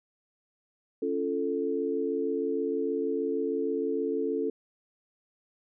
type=chord; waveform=sine; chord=Db augmented; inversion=none; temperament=equal with one note detuned; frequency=277.2 / 343.6 / 440 Hz; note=Db4 / F4 / A4; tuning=0 / -28 / 0 cents; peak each=-32 / -33 / -29 dBFS; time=1.02-4.5 s; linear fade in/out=5 ms; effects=none